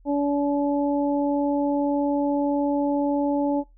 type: harmonic tone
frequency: 286.1 Hz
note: D4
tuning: 45 cents flat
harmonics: 1 / 2 / 3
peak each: -21 / -26 / -30 dBFS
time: 0.05-3.64 s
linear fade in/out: 50 ms
effects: noise-tail reverb RT60 0.2 s tail -22 dB re dry + added 40 Hz sine -50 dBFS peak until 3.77 s